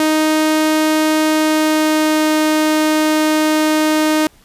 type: tone with pitch glide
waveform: sawtooth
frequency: 311.1 to 309.3 Hz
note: D#4 to D#4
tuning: 0 to -10 cents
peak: -8 dBFS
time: 0-4.27 s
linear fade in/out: 2 ms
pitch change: -10 cents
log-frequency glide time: 1.26-2.31 s
effects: pink hiss -50 dBFS RMS until 4.44 s + resampled to 32000 Hz